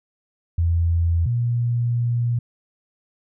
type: tone pair in turn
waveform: sine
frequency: 84.4 / 119.36 Hz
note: E2 / A#2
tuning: +41 / +41 cents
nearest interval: tritone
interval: 600 cents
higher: second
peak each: -16 / -18 dBFS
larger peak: first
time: 0.58-1.26 / 1.26-2.39 s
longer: second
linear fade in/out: 5 ms
effects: none